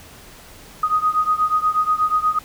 sine beating tone pair, 1244.5 / 1252.8 Hz, D#6 / D#6, 0 / +11 cents, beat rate 8.3 Hz, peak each -18 / -20 dBFS, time 0.83-2.39 s, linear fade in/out 5 ms, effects pink hiss -43 dBFS RMS until 2.44 s

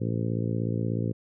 harmonic tone, 56.6 Hz, A1, 50 cents sharp, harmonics 2 / 3 / 4 / 5 / 6 / 7 / 8 / 9, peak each -28 / -32 / -34 / -36 / -38 / -39 / -40 / -41 dBFS, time 0-1.13 s, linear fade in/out 20 ms, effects none

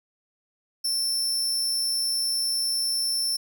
sawtooth tone, 5370 Hz, E8, 31 cents sharp, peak -21 dBFS, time 0.84-3.37 s, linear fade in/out 10 ms, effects none

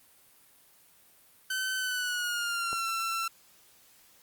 sawtooth tone with pitch glide, 1528 to 1345.7 Hz, G6 to E6, -45 to +35 cents, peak -26 dBFS, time 1.5-3.28 s, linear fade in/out 5 ms, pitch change -220 cents, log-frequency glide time 1.77-2.86 s
click, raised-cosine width 1 ms, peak -26 dBFS, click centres 2.73 s
effects white hiss -60 dBFS RMS until 4.22 s + Opus 32 kbps

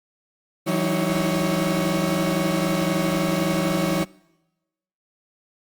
35% pulse tone cluster, 165.4 / 189.3 / 297.4 / 319.1 / 555 Hz, E3 / F#3 / D4 / D#4 / C#5, +6 / +40 / +22 / +44 / +2 cents, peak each -24 / -24 / -31 / -25 / -25 dBFS, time 0.66-4.05 s, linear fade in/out 20 ms, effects noise-tail reverb RT60 1.0 s tail -24 dB re dry + Opus 32 kbps

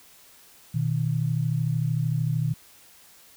sine tone pair together, 122.4 / 155.65 Hz, B2 / D#3, -15 / +1 cents, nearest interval major third, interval 416 cents, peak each -25 / -25 dBFS, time 0.74-2.54 s, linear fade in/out 10 ms, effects white hiss -53 dBFS RMS until 3.36 s

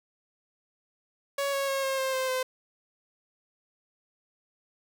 sawtooth tone with pitch steps, 559 / 551.3 / 543.7 / 536.2 / 528.8 / 521.6 / 514.4 Hz, C#5 / C#5 / C#5 / C5 / C5 / C5 / C5, +14 / -10 / -34 / +42 / +18 / -5 / -30 cents, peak -23 dBFS, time 1.38-2.43 s, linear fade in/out 5 ms, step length 150 ms, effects none

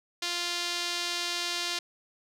sawtooth tone with band-pass filter, 348.6 Hz, F4, 3 cents flat, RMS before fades -32 dBFS, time 0.22-1.79 s, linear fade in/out 5 ms, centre 4300 Hz, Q 1.5, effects none

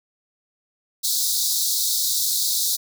pink high-pass noise, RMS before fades -22 dBFS, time 1.03-2.77 s, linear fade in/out 20 ms, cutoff 3700 Hz, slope 96 dB/octave, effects none

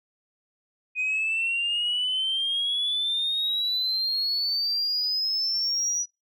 sine exponential sweep, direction up, 2489 to 5870 Hz, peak -22 dBFS, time 0.95-6.06 s, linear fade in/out 50 ms, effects noise-tail reverb RT60 0.2 s tail -25 dB re dry + tanh soft clip ceiling -20 dBFS

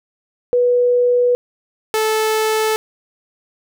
sine / sawtooth tone pair in turn, 489.8 / 436.4 Hz, B4 / A4, -14 / -14 cents, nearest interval major second, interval 200 cents, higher first, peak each -11 dBFS, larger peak neither, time 0.53-1.35 / 1.94-2.76 s, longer neither, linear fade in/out 0 ms, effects none

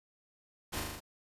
pink noise with echo, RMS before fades -37 dBFS, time 0.72-0.81 s, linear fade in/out 20 ms, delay 39 ms, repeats 5, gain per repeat -2 dB, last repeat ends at 1.005 s, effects resampled to 32000 Hz

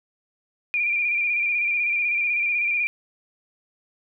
sine tone with vibrato, 2397 Hz, D7, 35 cents sharp, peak -20 dBFS, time 0.74-2.87 s, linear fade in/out 0 ms, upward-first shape square, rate 16 Hz, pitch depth 34 cents each way, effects none

